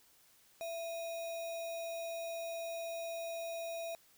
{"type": "tone with sample-and-hold", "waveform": "sine", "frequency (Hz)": 667, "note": "E5", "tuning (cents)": 20, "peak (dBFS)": -38, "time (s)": [0.61, 3.95], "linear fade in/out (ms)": 0, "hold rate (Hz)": 3150, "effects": ["white hiss -66 dBFS RMS until 4.17 s"]}